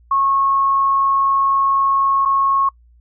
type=tone with dropouts; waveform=sine; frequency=1094 Hz; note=C#6; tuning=23 cents flat; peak=-13 dBFS; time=0.11-2.69 s; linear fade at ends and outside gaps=5 ms; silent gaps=2.252-2.256 s; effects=noise-tail reverb RT60 0.1 s tail -25 dB re dry + added 59 Hz sine -47 dBFS peak until 3 s